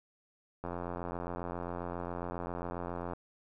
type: click train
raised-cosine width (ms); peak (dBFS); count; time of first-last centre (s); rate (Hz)
1; -24; 219; 0.64-3.134; 87.4
effects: none